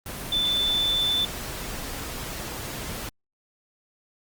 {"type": "tone in noise", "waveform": "sine", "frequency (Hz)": 3520, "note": "A7", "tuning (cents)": 0, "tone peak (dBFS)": -21, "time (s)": [0.32, 1.25], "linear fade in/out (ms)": 2, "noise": "pink", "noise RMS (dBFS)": -34, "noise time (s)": [0.06, 3.09], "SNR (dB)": 10, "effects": ["Opus 24 kbps"]}